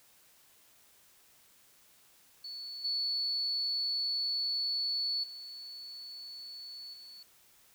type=tone with level steps; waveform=sine; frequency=4435 Hz; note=C#8; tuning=in tune; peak=-40 / -30 / -43 / -48 dBFS; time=2.44-7.23 s; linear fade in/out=5 ms; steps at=2.84 / 5.23 / 6.93 s; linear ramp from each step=10 ms; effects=white hiss -63 dBFS RMS until 7.74 s